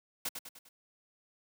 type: noise with echo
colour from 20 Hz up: white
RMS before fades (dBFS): -35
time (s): 0.25-0.29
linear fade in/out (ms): 5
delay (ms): 100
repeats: 4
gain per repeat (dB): -6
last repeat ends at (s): 0.69
effects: high-pass 150 Hz 12 dB/octave